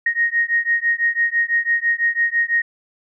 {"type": "beating tone pair", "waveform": "sine", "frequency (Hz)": [1864.7, 1870.7], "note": ["A#6", "A#6"], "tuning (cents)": [0, 6], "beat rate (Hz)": 6, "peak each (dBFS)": -19, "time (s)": [0.06, 2.62], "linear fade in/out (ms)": 5, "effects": []}